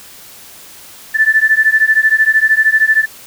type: beating tone pair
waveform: sine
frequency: 1752 / 1765 Hz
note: A6 / A6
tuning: -8 / +5 cents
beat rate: 13 Hz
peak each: -11 dBFS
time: 1.14-3.06 s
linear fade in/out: 20 ms
effects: white hiss -37 dBFS RMS until 3.26 s